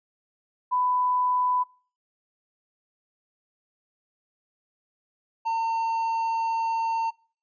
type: tone pair in turn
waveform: sine / triangle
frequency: 997 / 907.8 Hz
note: B5 / A#5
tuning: +16 / -46 cents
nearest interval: major second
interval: 162 cents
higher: first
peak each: -21 dBFS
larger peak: neither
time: 0.71-1.64 / 5.45-7.11 s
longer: second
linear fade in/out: 20 ms
effects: noise-tail reverb RT60 0.4 s tail -24 dB re dry + resampled to 16000 Hz